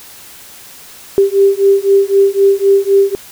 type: beating tone pair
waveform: sine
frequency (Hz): 392.7 / 396.6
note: G4 / G4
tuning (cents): +3 / +20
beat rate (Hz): 3.9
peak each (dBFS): -10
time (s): 1.18-3.15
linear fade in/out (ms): 0
effects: white hiss -36 dBFS RMS until 3.31 s